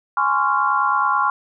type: chord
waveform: sine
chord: Db major seventh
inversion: second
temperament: just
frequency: 831.5 / 1039.4 / 1108.7 / 1385.9 Hz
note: Ab5 / C6 / Db6 / F6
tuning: +2 / -12 / 0 / -14 cents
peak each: -23 / -21 / -20 / -21 dBFS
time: 0.17-1.3 s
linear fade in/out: 2 ms
effects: none